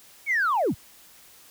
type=linear sweep; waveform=sine; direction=down; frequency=2294 to 55 Hz; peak=-19 dBFS; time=0.26-0.75 s; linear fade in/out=50 ms; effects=tanh soft clip ceiling -17 dBFS + white hiss -52 dBFS RMS until 1.5 s